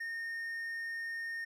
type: tone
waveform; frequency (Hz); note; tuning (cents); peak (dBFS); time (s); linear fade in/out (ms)
triangle; 1835; A#6; -28; -35; 0-1.45; 10
effects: none